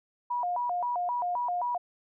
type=tone with vibrato; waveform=sine; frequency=830.6 Hz; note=G#5; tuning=in tune; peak=-27 dBFS; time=0.3-1.78 s; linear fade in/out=10 ms; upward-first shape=square; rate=3.8 Hz; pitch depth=270 cents each way; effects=none